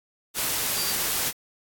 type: tone in noise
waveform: sine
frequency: 4699 Hz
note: D8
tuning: in tune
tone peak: -30 dBFS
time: 0.73-0.95 s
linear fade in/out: 50 ms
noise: white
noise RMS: -26 dBFS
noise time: 0.34-1.33 s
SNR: -7 dB
effects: AAC 64 kbps